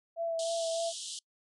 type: tone with vibrato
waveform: sine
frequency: 664 Hz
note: E5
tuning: 12 cents sharp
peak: -30 dBFS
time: 0.16-0.93 s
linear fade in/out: 50 ms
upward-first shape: sine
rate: 3.3 Hz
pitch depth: 19 cents each way
type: band-pass noise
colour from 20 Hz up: pink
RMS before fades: -41 dBFS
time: 0.39-1.19 s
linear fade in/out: 2 ms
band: 3000 to 9700 Hz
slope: 96 dB/octave
effects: noise-tail reverb RT60 0.1 s tail -26 dB re dry